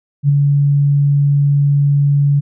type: tone with ADSR envelope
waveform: sine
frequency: 142.6 Hz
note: C#3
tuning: 49 cents sharp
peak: -6 dBFS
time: 0.23-2.41 s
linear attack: 59 ms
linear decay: 11 ms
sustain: -3 dB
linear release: 23 ms
effects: none